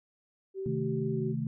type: tone with pitch glide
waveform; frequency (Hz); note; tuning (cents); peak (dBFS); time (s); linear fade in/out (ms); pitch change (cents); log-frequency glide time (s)
sine; 384.7 to 375.9; G4 to F#4; -33 to +27; -33; 0.54-1.35; 50; -40; 1.13-1.2
type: chord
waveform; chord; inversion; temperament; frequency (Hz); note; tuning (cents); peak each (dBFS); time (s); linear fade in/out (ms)
sine; A diminished; first; equal; 130.81 / 155.56 / 220; C3 / Eb3 / A3; 0 / 0 / 0; -34; 0.66-1.47; 2
effects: none